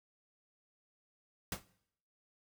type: noise with exponential decay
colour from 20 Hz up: pink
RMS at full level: -33 dBFS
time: 1.52-1.64 s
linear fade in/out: 2 ms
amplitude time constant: 24 ms
effects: noise-tail reverb RT60 0.7 s tail -20 dB re dry